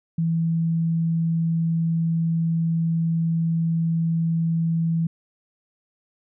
sine tone, 164.81 Hz, E3, in tune, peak -19 dBFS, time 0.18-5.07 s, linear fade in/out 5 ms, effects none

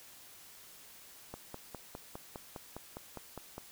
click train, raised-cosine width 1 ms, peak -28 dBFS, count 12, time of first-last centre 1.34-3.58 s, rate 4.91 Hz, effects white hiss -55 dBFS RMS until 3.71 s

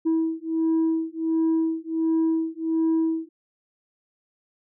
sine beating tone pair, 323.5 / 324.9 Hz, E4 / E4, -32 / -25 cents, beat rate 1.4 Hz, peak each -22 dBFS, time 0.05-3.29 s, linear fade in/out 20 ms, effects tanh soft clip ceiling -17 dBFS

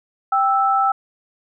sine tone pair together, 785.6 / 1318.5 Hz, G5 / E6, +4 / 0 cents, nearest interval major sixth, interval 896 cents, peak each -17 dBFS, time 0.32-0.92 s, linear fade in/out 5 ms, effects none

